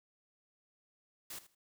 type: noise with echo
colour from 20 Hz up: white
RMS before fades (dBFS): -45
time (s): 1.3-1.39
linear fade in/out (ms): 5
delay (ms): 80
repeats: 2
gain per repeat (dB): -15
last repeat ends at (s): 1.55
effects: none